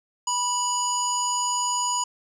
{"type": "tone with low-pass filter", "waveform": "square", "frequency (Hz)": 980, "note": "B5", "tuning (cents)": -14, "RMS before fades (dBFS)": -25, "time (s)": [0.27, 2.04], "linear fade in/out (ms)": 5, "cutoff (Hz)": 7200, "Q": 7.9, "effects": []}